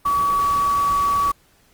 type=tone in noise; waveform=sine; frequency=1137 Hz; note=C#6; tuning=44 cents sharp; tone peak=-16 dBFS; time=0.05-1.32 s; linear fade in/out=10 ms; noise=pink; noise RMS=-33 dBFS; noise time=0.05-1.32 s; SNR=+14 dB; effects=pink hiss -57 dBFS RMS until 1.73 s + Opus 32 kbps